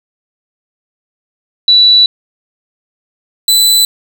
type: tone pair in turn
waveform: sine / sawtooth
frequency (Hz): 3949 / 3995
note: B7 / B7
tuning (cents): -1 / +19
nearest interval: unison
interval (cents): 20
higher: second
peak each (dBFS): -3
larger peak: neither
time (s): 1.68-2.06 / 3.48-3.85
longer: first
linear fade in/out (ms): 2
effects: 7-bit